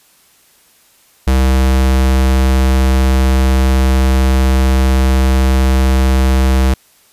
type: tone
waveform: square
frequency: 65.41 Hz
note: C2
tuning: in tune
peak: -9 dBFS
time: 1.27-6.74 s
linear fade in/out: 5 ms
effects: white hiss -50 dBFS RMS until 7.12 s + resampled to 32000 Hz